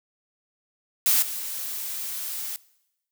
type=noise with level steps; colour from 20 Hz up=blue; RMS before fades=-20 / -32 dBFS; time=1.06-2.56 s; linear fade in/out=0 ms; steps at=1.22 s; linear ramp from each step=5 ms; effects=noise-tail reverb RT60 0.9 s tail -21 dB re dry